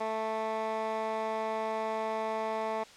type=tone with band-pass filter; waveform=15% pulse; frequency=220 Hz; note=A3; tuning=in tune; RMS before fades=-33 dBFS; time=0-2.84 s; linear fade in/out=10 ms; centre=910 Hz; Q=1.2; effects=white hiss -53 dBFS RMS until 2.96 s + low-pass 6000 Hz 12 dB/octave